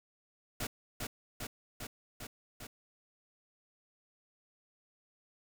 pink noise with echo, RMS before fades -37 dBFS, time 0.6-0.67 s, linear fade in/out 5 ms, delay 400 ms, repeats 5, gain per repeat -2 dB, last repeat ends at 2.67 s, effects none

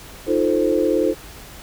sine chord, F dominant seventh, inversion third, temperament equal, 311.1 / 349.2 / 440 / 523.3 Hz, Eb4 / F4 / A4 / C5, 0 / 0 / 0 / 0 cents, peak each -21 dBFS, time 0.26-1.15 s, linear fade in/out 50 ms, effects added 50 Hz sine -44 dBFS peak until 1.62 s + pink hiss -40 dBFS RMS until 1.62 s

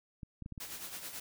clicks, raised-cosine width 5 ms, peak -31 dBFS, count 5, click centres 0.232 / 0.423 / 0.461 / 0.523 / 0.578 s
white noise with tremolo, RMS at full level -42 dBFS, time 0.6-1.2 s, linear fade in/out 5 ms, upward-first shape sine, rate 9.2 Hz, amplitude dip 55%
effects none

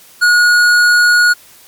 sine tone with hard clipping, 1447 Hz, F#6, 39 cents flat, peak -8 dBFS, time 0.21-1.34 s, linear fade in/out 20 ms, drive 12 dB, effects white hiss -42 dBFS RMS until 1.67 s + MP3 96 kbps

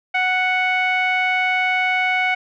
sawtooth tone with low-pass filter, 740 Hz, F#5, in tune, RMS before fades -19 dBFS, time 0.14-2.35 s, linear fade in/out 10 ms, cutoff 2300 Hz, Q 4.6, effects none

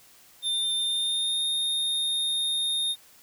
square tone with pitch glide, 3598 to 3676 Hz, A7 to A#7, +38 to -25 cents, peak -25 dBFS, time 0.42-2.96 s, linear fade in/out 50 ms, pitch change +37 cents, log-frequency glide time 0.74-1.44 s, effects white hiss -55 dBFS RMS until 3.22 s

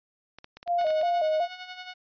clicks, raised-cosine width 0.2 ms, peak -26 dBFS, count 9, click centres 0.386 / 0.444 / 0.57 / 0.629 / 0.677 / 0.813 / 0.868 / 0.905 / 1.014 s
sine tone with vibrato, 659.3 Hz, E5, in tune, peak -22 dBFS, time 0.66-1.48 s, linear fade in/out 50 ms, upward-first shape square, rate 2.7 Hz, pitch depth 95 cents each way
10% pulse tone with tremolo, 732 Hz, F#5, 19 cents flat, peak -28 dBFS, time 0.78-1.94 s, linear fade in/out 10 ms, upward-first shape sine, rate 11 Hz, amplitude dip 60%
effects resampled to 11025 Hz

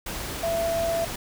sine tone in noise, 668 Hz, E5, 23 cents sharp, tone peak -23 dBFS, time 0.43-1.05 s, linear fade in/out 5 ms, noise pink, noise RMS -33 dBFS, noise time 0.06-1.16 s, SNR +7 dB, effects none

